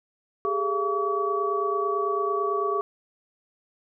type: tone cluster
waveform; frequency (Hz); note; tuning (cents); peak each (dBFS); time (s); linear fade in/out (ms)
sine; 400 / 429 / 684 / 1138; G4 / A4 / F5 / C#6; +35 / -44 / -36 / +45; -27 / -31 / -34 / -26; 0.45-2.81; 0
effects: none